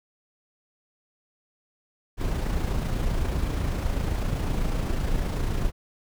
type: noise with amplitude modulation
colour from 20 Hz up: brown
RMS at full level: -24 dBFS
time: 2.17-5.72 s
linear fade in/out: 50 ms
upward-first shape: sine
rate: 27.9 Hz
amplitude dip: 40%
effects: none